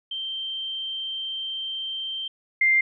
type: tone pair in turn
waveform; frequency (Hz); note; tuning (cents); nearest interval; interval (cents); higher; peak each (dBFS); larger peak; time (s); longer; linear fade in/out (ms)
sine; 3136 / 2098; G7 / C7; 0 / +4; perfect fifth; 696; first; -28 / -16; second; 0.11-2.28 / 2.61-2.81; first; 5
effects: none